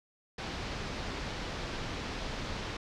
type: low-pass noise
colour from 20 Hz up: pink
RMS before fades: -38 dBFS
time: 0.38-2.77 s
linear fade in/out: 5 ms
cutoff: 5300 Hz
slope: 24 dB/octave
effects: none